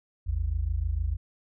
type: tone pair together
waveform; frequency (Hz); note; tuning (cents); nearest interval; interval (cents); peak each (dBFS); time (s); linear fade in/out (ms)
sine; 54.14 / 80.7; A1 / E2; -27 / -36; perfect fifth; 691; -28; 0.26-1.17; 20
effects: none